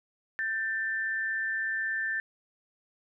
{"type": "tone pair together", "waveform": "sine", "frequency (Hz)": [1563, 1779.3], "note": ["G6", "A6"], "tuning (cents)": [-6, 19], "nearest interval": "major second", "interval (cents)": 225, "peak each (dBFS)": [-35, -29], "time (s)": [0.39, 2.2], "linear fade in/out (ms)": 0, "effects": []}